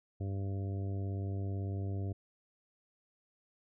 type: harmonic tone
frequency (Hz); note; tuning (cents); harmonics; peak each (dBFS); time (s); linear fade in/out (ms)
98; G2; 0; 1 / 2 / 3 / 4 / 5 / 6 / 7; -34 / -46 / -46 / -48 / -54 / -55 / -54; 0.2-2.13; 10
effects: none